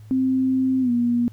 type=tone with pitch glide; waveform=sine; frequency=261.2 to 239.5 Hz; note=C4 to A#3; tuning=-3 to +47 cents; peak=-17 dBFS; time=0.11-1.28 s; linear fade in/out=0 ms; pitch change=-150 cents; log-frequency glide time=0.81-0.91 s; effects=added 107 Hz sine -40 dBFS peak until 1.32 s + pink hiss -59 dBFS RMS until 1.32 s